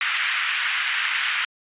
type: band-pass noise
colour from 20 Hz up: white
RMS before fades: -24 dBFS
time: 0.01-1.45 s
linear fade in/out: 2 ms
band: 1400 to 2800 Hz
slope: 24 dB/octave
effects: resampled to 8000 Hz